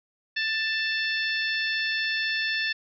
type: harmonic tone with a mistuned harmonic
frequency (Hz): 884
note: A5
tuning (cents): +8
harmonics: 2 / 3 / 4 / 5 / 6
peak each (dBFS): -27 / -31 / -33 / -35 / -37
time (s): 0.36-2.73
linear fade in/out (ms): 10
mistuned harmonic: 5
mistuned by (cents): -15
effects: none